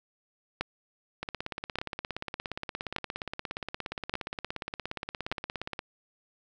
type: two click trains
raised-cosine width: 0.3 ms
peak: -13 / -18 dBFS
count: 5 / 79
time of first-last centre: 0.61-5.316 / 1.23-5.791 s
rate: 0.85 / 17.1 Hz
effects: none